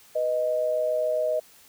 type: tone pair together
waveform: sine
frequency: 495 / 622.3 Hz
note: B4 / D#5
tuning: +4 / 0 cents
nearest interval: major third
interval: 396 cents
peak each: -29 / -23 dBFS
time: 0.15-1.4 s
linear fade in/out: 10 ms
effects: white hiss -54 dBFS RMS until 1.68 s